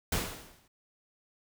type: noise with exponential decay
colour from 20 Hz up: pink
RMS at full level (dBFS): -28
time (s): 0.12-0.68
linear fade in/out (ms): 5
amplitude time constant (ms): 120
effects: none